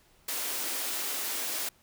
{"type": "high-pass noise", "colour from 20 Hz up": "white", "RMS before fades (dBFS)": -33, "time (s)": [0.28, 1.69], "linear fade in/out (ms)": 5, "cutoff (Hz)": 240, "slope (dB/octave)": 48, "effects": ["pink hiss -63 dBFS RMS until 1.82 s"]}